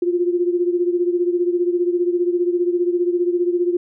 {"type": "beating tone pair", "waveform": "sine", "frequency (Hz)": [349.2, 364.2], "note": ["F4", "F#4"], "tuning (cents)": [0, -27], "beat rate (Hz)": 15, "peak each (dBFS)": [-17, -22], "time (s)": [0.02, 3.77], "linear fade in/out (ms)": 5, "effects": []}